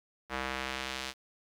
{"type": "tone with band-pass filter sweep", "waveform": "square", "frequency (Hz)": 65.5, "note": "C2", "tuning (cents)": 2, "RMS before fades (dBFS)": -37, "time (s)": [0.29, 1.14], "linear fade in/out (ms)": 50, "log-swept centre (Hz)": [1500, 4100], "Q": 0.89, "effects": ["9-bit"]}